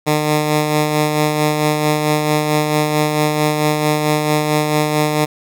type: tone with tremolo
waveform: 10% pulse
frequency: 151.4 Hz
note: D#3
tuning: 47 cents flat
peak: -4 dBFS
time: 0.06-5.26 s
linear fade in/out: 20 ms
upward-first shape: sine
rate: 4.5 Hz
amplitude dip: 40%
effects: none